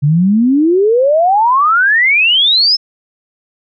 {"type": "exponential sweep", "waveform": "sine", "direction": "up", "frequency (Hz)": [138.59, 5320], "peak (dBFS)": -7, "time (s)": [0.02, 2.77], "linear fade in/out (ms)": 20, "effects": []}